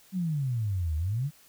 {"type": "exponential two-way sweep", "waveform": "sine", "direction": "down then up", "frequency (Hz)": [194.3, 74.9, 156.2], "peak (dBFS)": -26, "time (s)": [0.12, 1.31], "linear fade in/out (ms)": 50, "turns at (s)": 0.96, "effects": ["white hiss -58 dBFS RMS until 1.48 s"]}